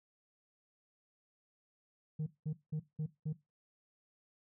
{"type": "tone bursts", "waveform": "sine", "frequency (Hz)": 154, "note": "D#3", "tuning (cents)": -17, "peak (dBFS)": -31, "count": 5, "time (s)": [2.19, 3.33], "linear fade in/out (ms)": 10, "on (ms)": 76, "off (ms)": 190, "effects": ["noise-tail reverb RT60 0.2 s tail -17 dB re dry", "tanh soft clip ceiling -33 dBFS"]}